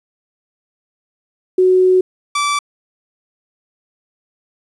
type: tone pair in turn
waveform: sine / sawtooth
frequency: 370 / 1160.5 Hz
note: F#4 / D6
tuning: 0 / -21 cents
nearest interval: octave + minor sixth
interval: 1979 cents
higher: second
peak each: -8 / -11 dBFS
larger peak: first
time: 1.58-2.01 / 2.35-2.59 s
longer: first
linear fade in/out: 5 ms
effects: resampled to 24000 Hz + 8-bit

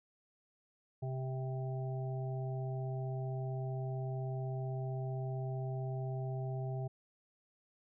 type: harmonic tone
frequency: 130.81 Hz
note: C3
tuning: in tune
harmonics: 1 / 3 / 5 / 6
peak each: -36 / -46 / -47 / -50 dBFS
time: 1.02-6.88 s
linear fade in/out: 10 ms
effects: none

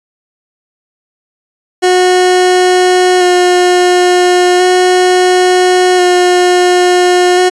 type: tone with vibrato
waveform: 30% pulse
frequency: 361.8 Hz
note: F#4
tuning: 39 cents flat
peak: -3 dBFS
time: 1.82-7.5 s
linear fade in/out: 20 ms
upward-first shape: square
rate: 0.36 Hz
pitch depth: 13 cents each way
effects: resampled to 22050 Hz

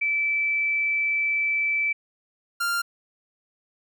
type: tone pair in turn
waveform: sine / 45% pulse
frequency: 2318 / 1392.6 Hz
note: D7 / F6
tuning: -23 / -5 cents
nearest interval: major sixth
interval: 882 cents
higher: first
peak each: -21 / -23 dBFS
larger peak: first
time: 0.01-1.93 / 2.6-2.82 s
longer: first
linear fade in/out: 10 ms
effects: none

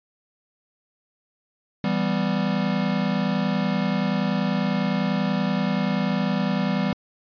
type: chord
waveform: square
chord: E minor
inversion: none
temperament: equal with one note detuned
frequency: 165.77 / 196 / 246.9 Hz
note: E3 / G3 / B3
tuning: +10 / 0 / 0 cents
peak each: -28 / -24 / -28 dBFS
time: 1.84-6.93 s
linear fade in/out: 2 ms
effects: resampled to 11025 Hz

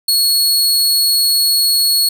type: tone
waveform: sawtooth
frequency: 4347 Hz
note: C#8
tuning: 35 cents flat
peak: -8 dBFS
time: 0.08-2.09 s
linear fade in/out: 5 ms
effects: none

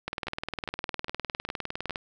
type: two click trains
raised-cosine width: 0.3 ms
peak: -20 / -15 dBFS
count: 5 / 38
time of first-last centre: 0.27-1.896 / 0.08-1.958 s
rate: 2.46 / 19.7 Hz
effects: none

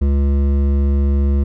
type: tone with hard clipping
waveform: triangle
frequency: 69.8 Hz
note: C#2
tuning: 13 cents sharp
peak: -14 dBFS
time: 0.01-1.44 s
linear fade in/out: 10 ms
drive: 15 dB
effects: none

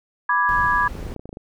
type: chord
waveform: sine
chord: G# diminished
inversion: first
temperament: equal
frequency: 987.8 / 1174.7 / 1661.2 Hz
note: B5 / D6 / G#6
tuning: 0 / 0 / 0 cents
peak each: -20 / -22 / -20 dBFS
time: 0.29-0.88 s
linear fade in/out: 5 ms
type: noise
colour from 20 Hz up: brown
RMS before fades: -31 dBFS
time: 0.49-1.14 s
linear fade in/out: 0 ms
type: clicks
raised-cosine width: 2 ms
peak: -22 dBFS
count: 11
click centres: 0.953 / 0.993 / 1.028 / 1.067 / 1.121 / 1.163 / 1.195 / 1.256 / 1.292 / 1.329 / 1.371 s
effects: none

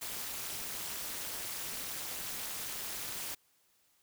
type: noise with amplitude modulation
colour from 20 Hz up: white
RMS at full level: -36 dBFS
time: 0.01-3.35 s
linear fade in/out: 10 ms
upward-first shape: sine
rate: 231 Hz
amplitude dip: 95%
effects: white hiss -71 dBFS RMS until 4.02 s

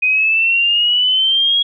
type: exponential sweep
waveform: sine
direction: up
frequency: 2492 to 3322 Hz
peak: -11 dBFS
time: 0.02-1.63 s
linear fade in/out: 10 ms
effects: none

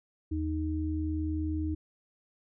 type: tone pair together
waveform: sine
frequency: 80.6 / 310.5 Hz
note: E2 / D#4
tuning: -38 / -3 cents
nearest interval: octave + major seventh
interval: 2335 cents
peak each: -31 / -32 dBFS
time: 0.31-1.75 s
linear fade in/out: 10 ms
effects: none

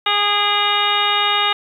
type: harmonic tone with a mistuned harmonic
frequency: 411.6 Hz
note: G#4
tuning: 16 cents flat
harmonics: 1 / 2 / 3 / 4 / 5 / 6 / 7 / 8 / 9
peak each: -30 / -22 / -20 / -27 / -25 / -27 / -21 / -30 / -21 dBFS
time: 0.06-1.53 s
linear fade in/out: 5 ms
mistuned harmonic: 6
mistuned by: -52 cents
effects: 8-bit

